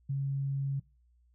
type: tone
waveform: sine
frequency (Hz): 137.7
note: C#3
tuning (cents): -11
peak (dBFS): -29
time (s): 0.09-0.8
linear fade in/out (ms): 10
effects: noise-tail reverb RT60 0.3 s tail -22 dB re dry + added 60 Hz sine -63 dBFS peak until 1.34 s